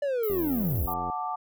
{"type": "linear sweep", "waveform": "triangle", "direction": "down", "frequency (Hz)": [588, 50.4], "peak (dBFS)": -23, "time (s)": [0.02, 0.86], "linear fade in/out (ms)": 5}
{"type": "high-pass noise", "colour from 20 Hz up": "pink", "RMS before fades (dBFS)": -36, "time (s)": [0.23, 0.94], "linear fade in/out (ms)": 5, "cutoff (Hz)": 12000, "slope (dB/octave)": 96}
{"type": "click train", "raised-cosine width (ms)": 2, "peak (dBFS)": -25, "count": 71, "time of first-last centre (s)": [0.3, 1.099], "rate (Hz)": 87.6}
{"type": "chord", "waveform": "sine", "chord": "D major", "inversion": "first", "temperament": "just", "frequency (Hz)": [734.2, 881, 1174.7], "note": ["F#5", "A5", "D6"], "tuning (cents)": [-14, 2, 0], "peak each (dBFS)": -33, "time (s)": [0.87, 1.36], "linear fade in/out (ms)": 10}
{"effects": []}